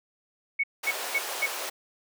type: tone bursts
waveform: sine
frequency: 2218 Hz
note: C#7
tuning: in tune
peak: -22 dBFS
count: 4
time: 0.59-1.464 s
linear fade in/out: 10 ms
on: 46 ms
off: 230 ms
type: high-pass noise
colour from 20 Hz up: pink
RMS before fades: -34 dBFS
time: 0.83-1.7 s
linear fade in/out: 10 ms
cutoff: 460 Hz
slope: 24 dB/octave
effects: none